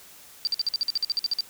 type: tone bursts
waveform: sine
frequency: 4682 Hz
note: D8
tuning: 6 cents flat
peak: -21 dBFS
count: 14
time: 0.45-1.407 s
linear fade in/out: 0 ms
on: 21 ms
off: 51 ms
effects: white hiss -49 dBFS RMS until 1.49 s